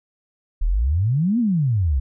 sine exponential two-way sweep, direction up then down, 34.74 to 250 to 61.6 Hz, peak -16 dBFS, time 0.61-2 s, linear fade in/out 10 ms, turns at 1.39 s, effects none

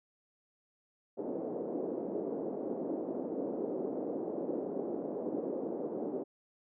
pink band-pass noise, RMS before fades -37 dBFS, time 1.17-6.24 s, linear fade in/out 20 ms, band 270 to 540 Hz, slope 24 dB/octave, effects none

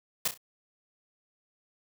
white noise with echo, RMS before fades -27 dBFS, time 0.25-0.28 s, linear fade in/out 5 ms, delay 32 ms, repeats 3, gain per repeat -9 dB, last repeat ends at 0.376 s, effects none

